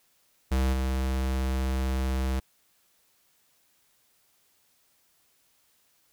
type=tone with level steps; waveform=square; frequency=65.41 Hz; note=C2; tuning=in tune; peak=-23 / -26 dBFS; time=0.51-2.4 s; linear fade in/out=10 ms; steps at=0.72 s; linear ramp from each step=20 ms; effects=white hiss -67 dBFS RMS until 6.12 s